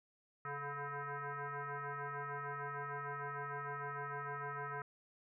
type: tone with frequency modulation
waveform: sine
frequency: 146.3 Hz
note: D3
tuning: 6 cents flat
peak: -40 dBFS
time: 0.45-4.82 s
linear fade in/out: 2 ms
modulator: 286 Hz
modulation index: 5.6
effects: none